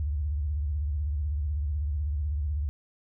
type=tone with vibrato; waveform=sine; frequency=73.42 Hz; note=D2; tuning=in tune; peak=-26 dBFS; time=0-2.69 s; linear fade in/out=0 ms; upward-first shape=sine; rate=16 Hz; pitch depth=160 cents each way; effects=none